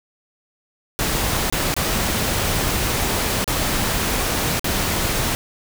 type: noise with dropouts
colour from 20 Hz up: pink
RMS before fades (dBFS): -21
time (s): 0.99-5.35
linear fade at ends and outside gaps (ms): 0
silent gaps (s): 1.5-1.525 / 1.741-1.765 / 3.443-3.477 / 4.595-4.644
effects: none